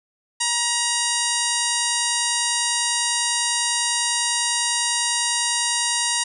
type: harmonic tone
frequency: 950 Hz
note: A#5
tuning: 33 cents sharp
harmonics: 1 / 2 / 3 / 4 / 5 / 6 / 7 / 8 / 9 / 10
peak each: -29 / -29 / -29 / -29 / -29 / -29 / -29 / -29 / -29 / -29 dBFS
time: 0.4-6.24 s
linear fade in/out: 10 ms
effects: none